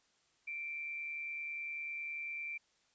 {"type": "tone with amplitude modulation", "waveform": "sine", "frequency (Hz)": 2349, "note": "D7", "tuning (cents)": 0, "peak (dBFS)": -37, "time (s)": [0.47, 2.58], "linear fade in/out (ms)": 10, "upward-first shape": "sine", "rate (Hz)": 150, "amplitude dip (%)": 40, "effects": ["white hiss -73 dBFS RMS until 2.94 s", "resampled to 16000 Hz"]}